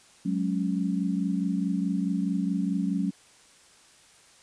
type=chord; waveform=sine; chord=F# suspended second; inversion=none; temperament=equal with one note detuned; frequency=185 / 209.7 / 277.2 Hz; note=F#3 / G#3 / C#4; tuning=0 / +17 / 0 cents; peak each=-27 / -30 / -30 dBFS; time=0.25-3.11 s; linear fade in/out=10 ms; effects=white hiss -56 dBFS RMS until 4.42 s + resampled to 22050 Hz